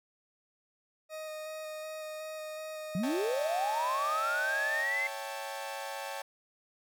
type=tone with vibrato; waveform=40% pulse; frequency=622.3 Hz; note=D#5; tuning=in tune; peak=-38 dBFS; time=1.09-4.85 s; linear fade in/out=50 ms; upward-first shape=square; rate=2.7 Hz; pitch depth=9 cents each way
type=linear sweep; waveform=sine; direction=up; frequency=162.7 to 2096 Hz; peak=-29 dBFS; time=2.95-5.07 s; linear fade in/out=2 ms
type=chord; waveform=sawtooth; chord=A dominant seventh; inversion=first; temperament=equal; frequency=554.4 / 659.3 / 784 / 880 Hz; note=C#5 / E5 / G5 / A5; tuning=0 / 0 / 0 / 0 cents; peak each=-38 / -43 / -39 / -38 dBFS; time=3.03-6.22 s; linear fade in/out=5 ms
effects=none